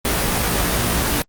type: noise with comb filter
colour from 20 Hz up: pink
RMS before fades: -19 dBFS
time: 0.05-1.22 s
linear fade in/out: 0 ms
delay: 17 ms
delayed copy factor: +0.7
effects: Opus 24 kbps